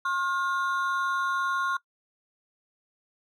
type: ring-modulated tone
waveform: triangle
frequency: 1248 Hz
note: D#6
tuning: 5 cents sharp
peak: -20 dBFS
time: 0.05-1.77 s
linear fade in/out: 5 ms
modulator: 171 Hz
effects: noise-tail reverb RT60 0.1 s tail -21 dB re dry